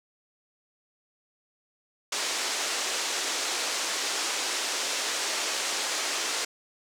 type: band-pass noise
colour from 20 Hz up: white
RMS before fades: -30 dBFS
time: 2.12-6.45 s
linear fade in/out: 5 ms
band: 310 to 7500 Hz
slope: 24 dB/octave
effects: none